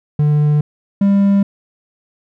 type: tone pair in turn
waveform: triangle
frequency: 148.8 / 198.99 Hz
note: D3 / G3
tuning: +23 / +26 cents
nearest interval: perfect fourth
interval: 503 cents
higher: second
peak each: -8 / -7 dBFS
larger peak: second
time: 0.19-0.61 / 1.01-1.43 s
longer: neither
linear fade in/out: 5 ms
effects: none